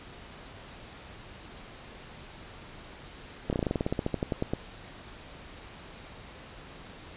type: slowing click train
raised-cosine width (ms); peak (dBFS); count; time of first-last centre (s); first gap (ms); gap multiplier
2; -14; 18; 3.5-4.535; 28; 1.09
effects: pink hiss -47 dBFS RMS until 7.16 s + resampled to 8000 Hz